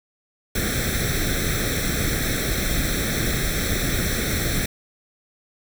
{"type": "noise with comb filter", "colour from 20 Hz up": "pink", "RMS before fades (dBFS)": -23, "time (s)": [0.55, 4.66], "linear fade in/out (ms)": 5, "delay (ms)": 0.52, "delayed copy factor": 0.9, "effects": []}